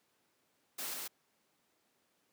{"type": "noise with echo", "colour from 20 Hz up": "white", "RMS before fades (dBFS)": -40, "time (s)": [0.78, 0.94], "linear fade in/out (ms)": 10, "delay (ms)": 140, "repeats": 1, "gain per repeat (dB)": -2, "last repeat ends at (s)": 1.08, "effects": ["pink hiss -75 dBFS RMS until 2.32 s", "high-pass 200 Hz 12 dB/octave"]}